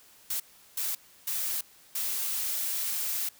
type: noise bursts at uneven times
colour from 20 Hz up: blue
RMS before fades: -31 dBFS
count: 4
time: 0.3-0.4 / 0.77-0.95 / 1.27-1.61 / 1.95-3.29 s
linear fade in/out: 5 ms
effects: white hiss -57 dBFS RMS until 3.39 s